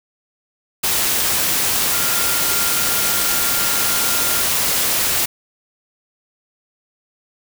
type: tone in noise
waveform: sine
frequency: 1396.9 Hz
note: F6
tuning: in tune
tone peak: -28 dBFS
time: 1.92-4.42 s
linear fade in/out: 10 ms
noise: white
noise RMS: -18 dBFS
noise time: 0.83-5.26 s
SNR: -13 dB
effects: none